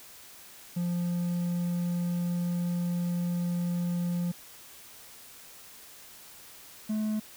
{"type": "tone pair in turn", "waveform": "triangle", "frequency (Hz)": [174.61, 214.9], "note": ["F3", "A3"], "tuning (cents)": [0, -41], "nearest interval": "major third", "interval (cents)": 359, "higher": "second", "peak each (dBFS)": -25, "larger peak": "neither", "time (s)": [[0.76, 4.32], [6.89, 7.2]], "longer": "first", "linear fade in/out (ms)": 10, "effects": ["white hiss -50 dBFS RMS until 7.36 s"]}